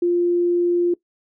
sine tone, 349.2 Hz, F4, in tune, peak -15 dBFS, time 0.02-0.94 s, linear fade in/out 5 ms, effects noise-tail reverb RT60 0.1 s tail -20 dB re dry

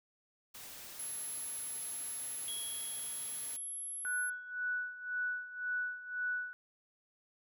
white noise, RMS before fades -49 dBFS, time 0.54-3.57 s, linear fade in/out 10 ms
sine tone, 11175 Hz, F9, in tune, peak -39 dBFS, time 0.99-4.3 s, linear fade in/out 5 ms
sine tone with exponential decay, 3322 Hz, G#7, in tune, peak -40 dBFS, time 2.48-4.51 s, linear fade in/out 0 ms, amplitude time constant 440 ms
sine tone with tremolo, 1480 Hz, F#6, in tune, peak -32 dBFS, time 4.05-6.53 s, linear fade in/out 0 ms, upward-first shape sine, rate 1.9 Hz, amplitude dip 80%
effects none

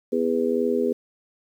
harmonic tone, 82.41 Hz, E2, in tune, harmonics 3 / 4 / 5 / 6, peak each -25 / -31 / -23 / -26 dBFS, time 0.12-0.93 s, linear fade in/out 10 ms, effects 9-bit

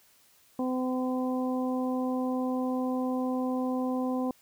harmonic tone, 255.3 Hz, C4, 42 cents flat, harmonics 1 / 2 / 3 / 4, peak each -28 / -34 / -38 / -40 dBFS, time 0.59-4.31 s, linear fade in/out 2 ms, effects white hiss -62 dBFS RMS until 4.41 s

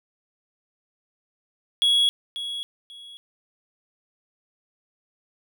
triangle tone with echo, 3340 Hz, G#7, 9 cents sharp, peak -15 dBFS, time 1.82-2.09 s, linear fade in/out 0 ms, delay 540 ms, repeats 2, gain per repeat -12 dB, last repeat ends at 3.17 s, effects none

